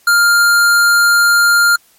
square tone, 1400 Hz, F6, 4 cents sharp, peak -8 dBFS, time 0.07-1.76 s, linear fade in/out 5 ms, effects white hiss -51 dBFS RMS until 1.98 s + MP3 64 kbps

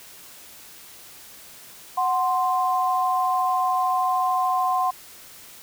sine tone pair together, 740 / 1046.5 Hz, F#5 / C6, 0 / 0 cents, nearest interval tritone, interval 600 cents, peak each -22 dBFS, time 1.97-4.91 s, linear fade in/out 10 ms, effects white hiss -45 dBFS RMS until 5.62 s

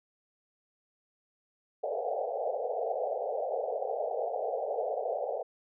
pink band-pass noise, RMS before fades -33 dBFS, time 1.83-5.43 s, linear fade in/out 10 ms, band 440 to 780 Hz, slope 96 dB/octave, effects none

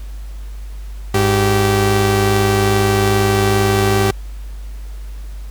sawtooth tone pair together, 102.49 / 387.5 Hz, G#2 / G4, -22 / -20 cents, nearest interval octave + major seventh, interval 2302 cents, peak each -11 dBFS, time 1.14-4.11 s, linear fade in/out 5 ms, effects added 50 Hz sine -26 dBFS peak until 5.5 s + pink hiss -46 dBFS RMS until 5.5 s

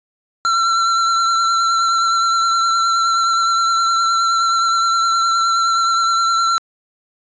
square tone with vibrato, 1354 Hz, E6, 46 cents sharp, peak -14 dBFS, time 0.45-6.58 s, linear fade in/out 0 ms, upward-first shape sine, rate 9.6 Hz, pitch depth 20 cents each way, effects resampled to 16000 Hz

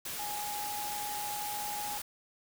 sine tone in noise, 830.6 Hz, G#5, in tune, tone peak -37 dBFS, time 0.19-1.98 s, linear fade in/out 5 ms, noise white, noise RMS -39 dBFS, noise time 0.05-2.02 s, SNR -1 dB, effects none

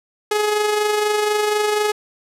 sawtooth tone with amplitude modulation, 421 Hz, G#4, 24 cents sharp, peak -11 dBFS, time 0.31-1.92 s, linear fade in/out 5 ms, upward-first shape sine, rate 24.1 Hz, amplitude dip 40%, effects low-pass 12000 Hz 12 dB/octave

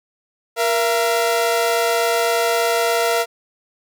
sawtooth tone pair together, 470.2 / 677 Hz, A#4 / E5, +15 / +46 cents, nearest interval tritone, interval 631 cents, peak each -15 dBFS, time 0.56-3.26 s, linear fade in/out 50 ms, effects none

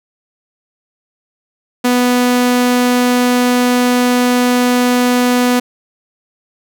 sawtooth tone, 246.9 Hz, B3, in tune, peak -6 dBFS, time 1.84-5.6 s, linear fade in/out 10 ms, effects none

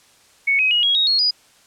sine tone with pitch steps, 2217 / 2532 / 2892 / 3303 / 3772 / 4308 / 4920 Hz, C#7 / D#7 / F#7 / G#7 / A#7 / C8 / D#8, 0 / +30 / -40 / -10 / +20 / +50 / -20 cents, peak -14 dBFS, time 0.47-1.31 s, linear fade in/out 10 ms, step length 120 ms, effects white hiss -53 dBFS RMS until 1.66 s + low-pass 9000 Hz 12 dB/octave

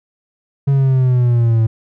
triangle exponential sweep, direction down, 140 to 110.7 Hz, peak -8 dBFS, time 0.67-1.67 s, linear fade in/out 10 ms, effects none

